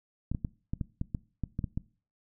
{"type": "clicks", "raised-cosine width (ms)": 5, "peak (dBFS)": -19, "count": 11, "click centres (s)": [0.316, 0.348, 0.448, 0.735, 0.812, 1.014, 1.148, 1.437, 1.591, 1.642, 1.775], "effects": ["noise-tail reverb RT60 0.4 s tail -21 dB re dry"]}